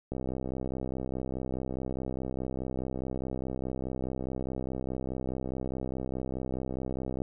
click train, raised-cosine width 2 ms, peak -21 dBFS, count 461, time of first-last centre 0.12-7.219 s, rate 64.8 Hz, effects none

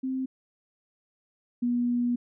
sine tone pair in turn, 261.6 / 242.1 Hz, C4 / B3, 0 / -34 cents, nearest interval minor second, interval 134 cents, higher first, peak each -27 / -23 dBFS, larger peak second, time 0.03-0.26 / 1.62-2.16 s, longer second, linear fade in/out 10 ms, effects none

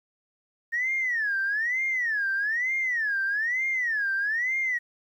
sine tone with vibrato, 1824 Hz, A#6, 38 cents flat, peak -23 dBFS, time 0.72-4.79 s, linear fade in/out 20 ms, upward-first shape sine, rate 1.1 Hz, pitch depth 260 cents each way, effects tanh soft clip ceiling -19 dBFS + 10-bit

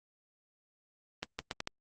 accelerating click train, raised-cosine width 0.2 ms, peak -17 dBFS, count 5, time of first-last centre 1.23-1.674 s, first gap 160 ms, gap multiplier 0.76, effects Opus 24 kbps

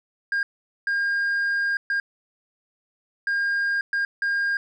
sine tone bursts at uneven times, 1613 Hz, G6, 49 cents sharp, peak -18 dBFS, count 6, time 0.32-0.43 / 0.87-1.77 / 1.9-2 / 3.27-3.81 / 3.93-4.05 / 4.22-4.57 s, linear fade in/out 2 ms, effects tanh soft clip ceiling -20 dBFS

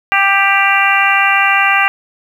harmonic tone, 394.1 Hz, G4, 9 cents sharp, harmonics 2 / 3 / 4 / 5 / 6 / 7, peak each -16 / -16 / -16 / -16 / -16 / -16 dBFS, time 0.12-1.88 s, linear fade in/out 0 ms, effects 7-bit

